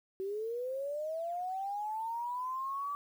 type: linear sweep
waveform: sine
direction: up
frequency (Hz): 376.1 to 1157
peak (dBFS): -34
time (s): 0.2-2.95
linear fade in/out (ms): 0
effects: 10-bit